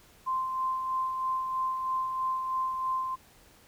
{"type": "tone with tremolo", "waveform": "sine", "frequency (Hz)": 1042, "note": "C6", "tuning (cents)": -7, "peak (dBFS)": -26, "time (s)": [0.26, 3.16], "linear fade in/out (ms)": 20, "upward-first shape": "sine", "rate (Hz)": 3.1, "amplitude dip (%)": 40, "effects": ["pink hiss -58 dBFS RMS until 3.67 s"]}